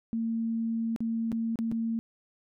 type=tone with dropouts; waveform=sine; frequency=227.4 Hz; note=A#3; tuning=43 cents flat; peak=-27 dBFS; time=0.13-1.99 s; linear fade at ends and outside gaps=0 ms; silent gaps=0.962-1.005 / 1.318-1.326 / 1.557-1.589 / 1.715-1.722 s; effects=none